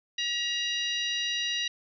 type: harmonic tone with a mistuned harmonic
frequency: 959 Hz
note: A#5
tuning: 49 cents sharp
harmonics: 2 / 3 / 4 / 5 / 6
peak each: -35 / -31 / -32 / -41 / -39 dBFS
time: 0.18-1.68 s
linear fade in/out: 5 ms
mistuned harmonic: 3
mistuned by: -34 cents
effects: none